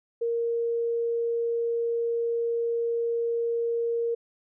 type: tone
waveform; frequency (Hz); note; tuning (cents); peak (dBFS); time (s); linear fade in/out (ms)
sine; 466.2; A#4; 0; -24; 0.21-4.15; 10
effects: none